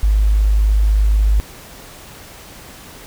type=tone; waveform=sine; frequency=51.91 Hz; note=G#1; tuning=in tune; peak=-10 dBFS; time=0.03-1.4 s; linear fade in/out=0 ms; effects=pink hiss -38 dBFS RMS until 3.06 s